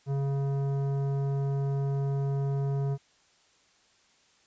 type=tone with tanh clipping; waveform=sine; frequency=138.59 Hz; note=C#3; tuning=in tune; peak=-28 dBFS; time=0.06-2.98 s; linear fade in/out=50 ms; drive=13 dB; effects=white hiss -64 dBFS RMS until 4.46 s + resampled to 16000 Hz